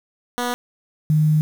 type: tone pair in turn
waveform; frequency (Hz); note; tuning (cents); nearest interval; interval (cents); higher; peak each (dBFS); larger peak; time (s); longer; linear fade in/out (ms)
10% pulse / sine; 244.1 / 153.77; B3 / D#3; -20 / -20; minor sixth; 800; first; -13; neither; 0.38-0.54 / 1.1-1.41; second; 0
effects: 7-bit